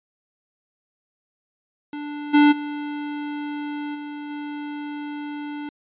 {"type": "tone with level steps", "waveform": "square", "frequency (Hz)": 293.7, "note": "D4", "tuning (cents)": 0, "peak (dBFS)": [-30, -12, -28, -32, -30], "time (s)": [1.93, 5.69], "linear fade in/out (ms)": 2, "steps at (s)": [2.33, 2.51, 3.94, 4.29], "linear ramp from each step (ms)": 20, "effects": ["resampled to 8000 Hz"]}